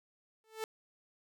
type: tone with exponential growth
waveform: sawtooth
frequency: 440 Hz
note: A4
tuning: in tune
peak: -29 dBFS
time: 0.44-0.64 s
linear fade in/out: 1 ms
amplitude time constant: 42 ms
effects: none